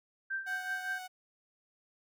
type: tone with tremolo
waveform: sine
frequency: 1568 Hz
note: G6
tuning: in tune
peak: -31 dBFS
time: 0.3-0.99 s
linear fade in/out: 10 ms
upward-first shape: triangle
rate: 5.3 Hz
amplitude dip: 80%
type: tone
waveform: sawtooth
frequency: 740 Hz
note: F#5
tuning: in tune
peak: -38 dBFS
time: 0.46-1.08 s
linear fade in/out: 20 ms
effects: none